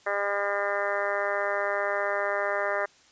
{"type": "harmonic tone", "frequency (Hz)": 201.7, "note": "G3", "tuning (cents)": 50, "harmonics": [2, 3, 4, 5, 6, 7, 8, 9, 10], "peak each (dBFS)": [-35, -29, -36, -37, -34, -36, -36, -33, -39], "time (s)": [0.06, 2.86], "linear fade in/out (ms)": 10, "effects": ["white hiss -58 dBFS RMS until 3.11 s", "resampled to 16000 Hz"]}